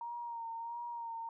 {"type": "tone with vibrato", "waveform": "sine", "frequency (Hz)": 932.3, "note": "A#5", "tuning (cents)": 0, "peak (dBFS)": -39, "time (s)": [0.01, 1.29], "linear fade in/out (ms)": 2, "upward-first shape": "sine", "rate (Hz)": 1.5, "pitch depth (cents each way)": 35, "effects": []}